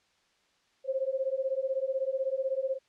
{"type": "beating tone pair", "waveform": "sine", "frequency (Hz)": [523.3, 539.3], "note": ["C5", "C#5"], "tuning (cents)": [0, -48], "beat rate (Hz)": 16, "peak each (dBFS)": -31, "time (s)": [0.84, 2.79], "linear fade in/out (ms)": 50, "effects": ["white hiss -69 dBFS RMS until 2.88 s", "low-pass 5000 Hz 12 dB/octave"]}